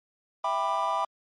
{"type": "chord", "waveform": "triangle", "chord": "E minor seventh", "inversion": "none", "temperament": "just", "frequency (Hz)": [659.3, 791.1, 988.9, 1186.7], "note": ["E5", "G5", "B5", "D6"], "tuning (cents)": [0, 16, 2, 18], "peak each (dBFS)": [-30, -29, -26, -28], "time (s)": [0.44, 1.05], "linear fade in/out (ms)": 5, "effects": ["tanh soft clip ceiling -15 dBFS", "MP3 48 kbps"]}